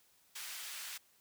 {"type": "high-pass noise", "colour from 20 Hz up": "pink", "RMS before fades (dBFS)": -45, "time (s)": [0.35, 0.98], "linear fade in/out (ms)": 10, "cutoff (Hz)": 1900, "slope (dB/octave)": 12, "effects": ["white hiss -69 dBFS RMS until 1.2 s"]}